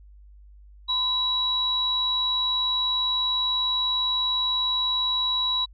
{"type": "tone pair together", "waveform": "sine", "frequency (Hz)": [1017, 3900], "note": ["C6", "B7"], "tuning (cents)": [-50, -23], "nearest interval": "octave + major seventh", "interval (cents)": 2327, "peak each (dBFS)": [-31, -22], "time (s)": [0.88, 5.66], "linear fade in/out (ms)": 20, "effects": ["added 50 Hz sine -46 dBFS peak until 5.73 s"]}